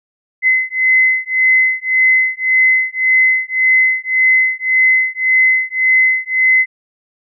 sine beating tone pair, 2042 / 2043.8 Hz, C7 / C7, -43 / -41 cents, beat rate 1.8 Hz, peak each -13 dBFS, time 0.42-6.66 s, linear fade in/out 50 ms, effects none

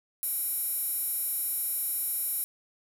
square tone with high-pass filter, 782 Hz, G5, 4 cents flat, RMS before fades -31 dBFS, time 0.23-2.44 s, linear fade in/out 0 ms, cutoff 11000 Hz, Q 7.6, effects 8-bit

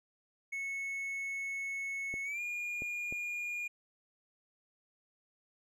triangle tone with pitch glide, 2200 to 2427 Hz, C#7 to D#7, -14 to -44 cents, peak -34 dBFS, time 0.52-3.68 s, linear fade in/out 10 ms, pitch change +170 cents, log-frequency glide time 2.24-2.41 s
clicks, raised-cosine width 2 ms, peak -31 dBFS, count 3, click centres 2.14 / 2.821 / 3.125 s
effects none

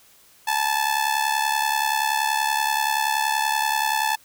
sawtooth tone with amplitude modulation, 871 Hz, A5, 18 cents flat, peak -13 dBFS, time 0.47-4.16 s, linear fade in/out 10 ms, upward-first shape sine, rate 70.5 Hz, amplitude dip 75%, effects white hiss -54 dBFS RMS until 4.24 s

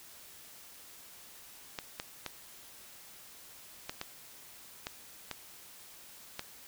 clicks, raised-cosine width 0.2 ms, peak -19 dBFS, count 8, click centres 1.788 / 1.999 / 2.263 / 3.895 / 4.014 / 4.869 / 5.313 / 6.394 s, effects white hiss -53 dBFS RMS until 6.67 s

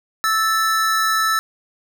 square tone pair together, 1315.3 / 1760 Hz, E6 / A6, -4 / 0 cents, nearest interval perfect fourth, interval 504 cents, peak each -18 / -22 dBFS, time 0.24-1.39 s, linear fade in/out 0 ms, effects none

